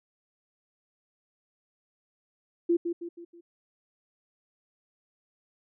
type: tone with echo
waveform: sine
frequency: 342.3 Hz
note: F4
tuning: 35 cents flat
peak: -20 dBFS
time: 2.69-2.77 s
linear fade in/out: 10 ms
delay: 160 ms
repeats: 4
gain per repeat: -7 dB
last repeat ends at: 3.41 s
effects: none